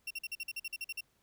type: tone bursts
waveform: 35% pulse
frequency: 2734 Hz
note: F7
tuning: 37 cents flat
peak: -35 dBFS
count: 12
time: 0.07-1.008 s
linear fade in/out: 5 ms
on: 36 ms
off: 46 ms
effects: pink hiss -73 dBFS RMS until 1.22 s